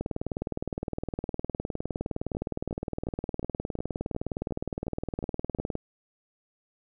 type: two click trains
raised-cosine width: 2 ms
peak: -17 / -22 dBFS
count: 113 / 10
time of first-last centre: 0.01-5.754 / 2.35-5.587 s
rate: 19.5 / 2.78 Hz
effects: none